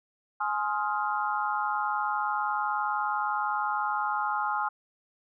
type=chord; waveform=sine; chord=F minor seventh; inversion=first; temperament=just; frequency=838.1 / 1047.7 / 1257.2 / 1396.9 Hz; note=Ab5 / C6 / Eb6 / F6; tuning=+16 / +2 / +18 / 0 cents; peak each=-30 / -33 / -32 / -33 dBFS; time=0.4-4.69 s; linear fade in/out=10 ms; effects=none